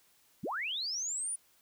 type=linear sweep; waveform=sine; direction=up; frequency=103.83 to 9800 Hz; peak=-33 dBFS; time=0.43-1.36 s; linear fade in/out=10 ms; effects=white hiss -67 dBFS RMS until 1.61 s